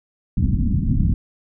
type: low-pass noise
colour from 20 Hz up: pink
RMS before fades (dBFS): -18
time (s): 0.37-1.14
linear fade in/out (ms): 5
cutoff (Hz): 250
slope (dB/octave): 48
effects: none